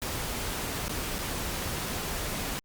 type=noise with dropouts; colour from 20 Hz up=pink; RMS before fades=-33 dBFS; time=0.02-2.59 s; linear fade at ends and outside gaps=0 ms; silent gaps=0.881-0.894 / 1.183-1.188 s; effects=Opus 48 kbps